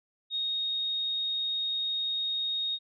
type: tone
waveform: sine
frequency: 3729 Hz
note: A#7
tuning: in tune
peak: -28 dBFS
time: 0.3-2.79 s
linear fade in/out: 50 ms
effects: none